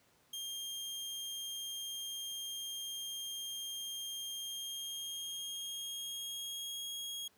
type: tone with pitch glide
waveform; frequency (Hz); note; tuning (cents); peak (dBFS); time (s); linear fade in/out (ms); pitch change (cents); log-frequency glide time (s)
sawtooth; 3208 to 3281; G7 to G#7; +39 to -22; -37; 0.33-7.28; 5; +39; 4.36-6.87
effects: pink hiss -69 dBFS RMS until 7.37 s + high-pass 100 Hz 12 dB/octave